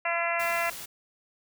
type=harmonic tone; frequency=339.5 Hz; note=F4; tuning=49 cents flat; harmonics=2 / 3 / 4 / 5 / 6 / 7 / 8; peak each=-30 / -34 / -34 / -35 / -32 / -35 / -35 dBFS; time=0.05-0.7 s; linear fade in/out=5 ms
type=noise; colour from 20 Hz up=white; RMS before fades=-40 dBFS; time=0.39-0.86 s; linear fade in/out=10 ms
effects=none